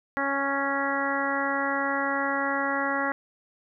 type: harmonic tone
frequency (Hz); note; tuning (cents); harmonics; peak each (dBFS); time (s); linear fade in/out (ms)
277.2; C#4; 0; 1 / 2 / 3 / 4 / 5 / 6 / 7; -32 / -32 / -32 / -32 / -32 / -32 / -32; 0.17-3.12; 0
effects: none